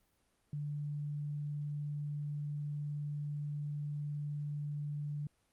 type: tone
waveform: sine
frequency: 146.8 Hz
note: D3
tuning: in tune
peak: -36 dBFS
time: 0.53-5.27 s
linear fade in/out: 2 ms
effects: pink hiss -75 dBFS RMS until 5.52 s + Opus 32 kbps